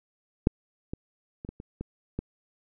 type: clicks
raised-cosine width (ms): 3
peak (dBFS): -6 / -20 / -25 / -24 / -27 / -21 / -17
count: 7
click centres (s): 0.471 / 0.935 / 1.449 / 1.49 / 1.601 / 1.81 / 2.19
effects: none